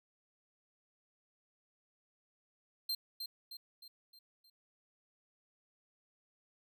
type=tone with echo; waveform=45% pulse; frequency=4166 Hz; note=C8; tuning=8 cents flat; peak=-33 dBFS; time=2.89-2.95 s; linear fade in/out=5 ms; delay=310 ms; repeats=5; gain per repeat=-6 dB; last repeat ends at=4.5 s; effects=none